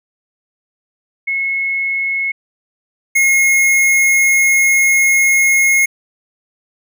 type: tone pair in turn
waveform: sine / square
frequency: 2181 / 2158 Hz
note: C#7 / C#7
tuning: -29 / -47 cents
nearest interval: unison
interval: 18 cents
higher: first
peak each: -15 / -10 dBFS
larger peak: second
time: 1.27-2.32 / 3.15-5.86 s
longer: second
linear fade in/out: 10 ms
effects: none